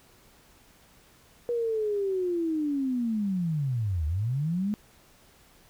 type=linear two-way sweep; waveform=sine; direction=down then up; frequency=482.4 to 72.8 to 214.6 Hz; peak=-25 dBFS; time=1.49-4.74 s; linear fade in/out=0 ms; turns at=4.06 s; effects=pink hiss -58 dBFS RMS until 5.69 s